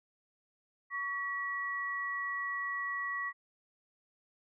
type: tone pair together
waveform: sine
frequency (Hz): 1127 / 1931.4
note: C#6 / B6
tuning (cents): +28 / -39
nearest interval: major sixth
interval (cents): 933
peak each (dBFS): -38 / -35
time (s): 0.9-3.33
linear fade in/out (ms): 50
effects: none